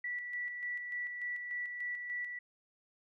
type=tone with tremolo; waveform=sine; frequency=1956 Hz; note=B6; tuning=17 cents flat; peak=-35 dBFS; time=0.04-2.39 s; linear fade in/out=5 ms; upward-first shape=square; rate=3.4 Hz; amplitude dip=40%; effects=none